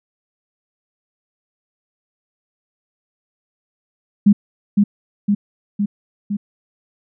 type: tone with echo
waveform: sine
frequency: 204.1 Hz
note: G#3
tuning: 30 cents flat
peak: -6 dBFS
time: 4.26-4.33 s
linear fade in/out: 10 ms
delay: 510 ms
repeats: 4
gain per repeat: -3 dB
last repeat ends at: 6.37 s
effects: none